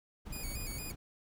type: noise with tremolo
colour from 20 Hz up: brown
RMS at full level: -40 dBFS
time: 0.25-0.96 s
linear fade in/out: 20 ms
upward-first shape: sine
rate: 20 Hz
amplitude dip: 35%
type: tone with vibrato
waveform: 5% pulse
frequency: 2349 Hz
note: D7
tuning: in tune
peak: -33 dBFS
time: 0.32-0.92 s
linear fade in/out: 10 ms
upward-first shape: square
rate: 4.3 Hz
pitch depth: 81 cents each way
effects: none